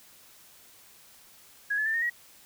sine tone with pitch steps, 1661.2 / 1719.8 / 1780.4 / 1843.2 / 1908.2 Hz, G#6 / A6 / A6 / A#6 / A#6, 0 / -40 / +20 / -20 / +40 cents, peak -25 dBFS, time 1.7-2.1 s, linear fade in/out 10 ms, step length 80 ms, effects white hiss -55 dBFS RMS until 2.45 s

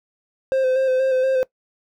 triangle tone with vibrato, 522 Hz, C5, 4 cents flat, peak -14 dBFS, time 0.52-1.43 s, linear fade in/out 0 ms, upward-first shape square, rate 4.2 Hz, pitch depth 24 cents each way, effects noise-tail reverb RT60 0.1 s tail -21 dB re dry

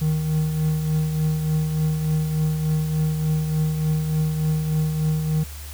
triangle tone with tremolo, 155.6 Hz, D#3, in tune, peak -15 dBFS, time 0.01-5.44 s, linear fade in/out 10 ms, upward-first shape triangle, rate 3.4 Hz, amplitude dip 50%, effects added 73 Hz sine -34 dBFS peak until 5.73 s + white hiss -41 dBFS RMS until 5.73 s

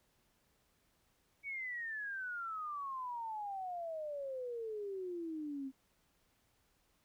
sine exponential sweep, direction down, 2269 to 261.6 Hz, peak -39 dBFS, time 1.43-5.72 s, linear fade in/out 50 ms, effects pink hiss -75 dBFS RMS until 7.04 s

